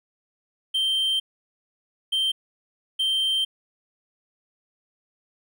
triangle tone bursts at uneven times, 3136 Hz, G7, in tune, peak -19 dBFS, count 3, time 0.74-1.2 / 2.12-2.32 / 2.99-3.45 s, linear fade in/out 10 ms, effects none

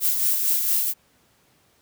violet noise with tremolo, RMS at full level -20 dBFS, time 0-0.94 s, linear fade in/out 50 ms, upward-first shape sine, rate 4.4 Hz, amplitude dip 40%, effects pink hiss -61 dBFS RMS until 1.81 s + high-pass 80 Hz 12 dB/octave

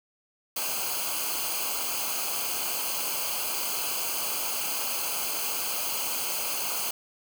white noise with comb filter, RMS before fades -30 dBFS, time 0.56-6.91 s, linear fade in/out 5 ms, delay 0.54 ms, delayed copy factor -0.8, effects none

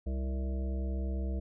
harmonic tone with a mistuned harmonic, 65.41 Hz, C2, in tune, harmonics 1 / 3 / 5 / 7 / 9 / 10, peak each -31 / -41 / -45 / -48 / -50 / -51 dBFS, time 0.06-1.4 s, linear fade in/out 10 ms, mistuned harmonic 9, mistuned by -17 cents, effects none

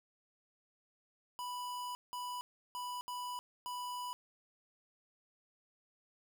square tone bursts at uneven times, 987 Hz, B5, 1 cent flat, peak -40 dBFS, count 5, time 1.39-1.95 / 2.13-2.41 / 2.75-3.01 / 3.08-3.39 / 3.66-4.13 s, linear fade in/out 0 ms, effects none

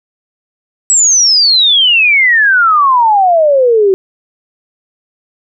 sine exponential sweep, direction down, 7902 to 372.8 Hz, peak -5 dBFS, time 0.9-3.94 s, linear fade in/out 0 ms, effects none

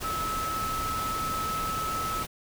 sine tone in noise, 1300 Hz, E6, 24 cents flat, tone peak -29 dBFS, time 0.03-2.24 s, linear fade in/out 20 ms, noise pink, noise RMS -35 dBFS, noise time 0-2.27 s, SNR +3 dB, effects none

